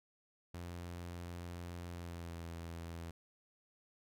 sawtooth tone with pitch glide, 87 to 83.99 Hz, F2 to E2, -6 to +33 cents, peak -40 dBFS, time 0.54-3.11 s, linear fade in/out 5 ms, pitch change -61 cents, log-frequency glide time 1.89-2.43 s, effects none

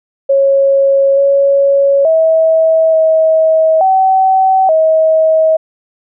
sine tone with pitch steps, 549 / 556 / 645 / 639 / 762 / 637 Hz, C#5 / C#5 / E5 / D#5 / G5 / D#5, -17 / +5 / -38 / +46 / -49 / +41 cents, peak -6 dBFS, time 0.29-5.57 s, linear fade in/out 10 ms, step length 880 ms, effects none

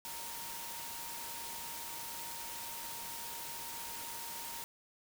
sine tone in noise, 929 Hz, A#5, 6 cents flat, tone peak -49 dBFS, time 0.05-4.64 s, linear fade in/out 0 ms, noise white, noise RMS -44 dBFS, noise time 0.05-4.64 s, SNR -8 dB, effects none

